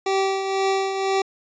25% pulse tone with tremolo, 387.1 Hz, G4, 22 cents flat, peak -14 dBFS, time 0.06-1.22 s, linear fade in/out 5 ms, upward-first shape triangle, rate 2 Hz, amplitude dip 55%, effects resampled to 16000 Hz

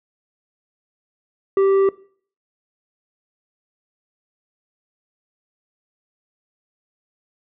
sine tone with tanh clipping, 390 Hz, G4, 9 cents flat, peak -14 dBFS, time 1.57-1.89 s, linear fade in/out 2 ms, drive 7 dB, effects noise-tail reverb RT60 0.5 s tail -20 dB re dry

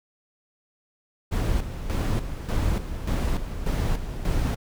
brown noise with tremolo, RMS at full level -23 dBFS, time 1.31-4.56 s, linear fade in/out 20 ms, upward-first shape square, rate 1.7 Hz, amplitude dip 65%, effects none

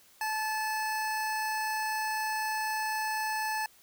25% pulse tone, 868 Hz, A5, 24 cents flat, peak -26 dBFS, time 0.21-3.66 s, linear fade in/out 2 ms, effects white hiss -60 dBFS RMS until 3.82 s

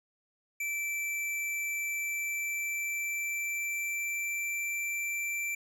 square tone with pitch glide, 2329 to 2345 Hz, D7 to D7, -15 to -3 cents, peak -32 dBFS, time 0.6-5.55 s, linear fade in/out 5 ms, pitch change +12 cents, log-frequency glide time 1.95-4.68 s, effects none

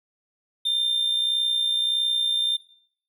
triangle tone with amplitude modulation, 3600 Hz, A7, 39 cents sharp, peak -17 dBFS, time 0.65-2.57 s, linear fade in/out 10 ms, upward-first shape sine, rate 61.6 Hz, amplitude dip 50%, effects noise-tail reverb RT60 0.6 s tail -17 dB re dry

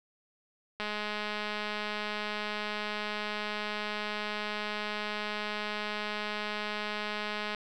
click train, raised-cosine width 0.3 ms, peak -19 dBFS, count 1418, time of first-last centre 0.8-7.548 s, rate 210 Hz, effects none

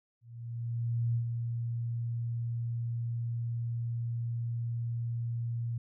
sine tone with ADSR envelope, 117.4 Hz, A#2, 13 cents sharp, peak -26 dBFS, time 0.21-5.78 s, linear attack 940 ms, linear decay 91 ms, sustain -5 dB, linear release 4 ms, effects none

